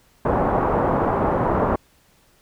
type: low-pass noise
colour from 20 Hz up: white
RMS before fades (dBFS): -20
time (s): 0.25-1.76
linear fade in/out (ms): 5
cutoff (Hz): 1000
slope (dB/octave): 24
effects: pink hiss -58 dBFS RMS until 2.41 s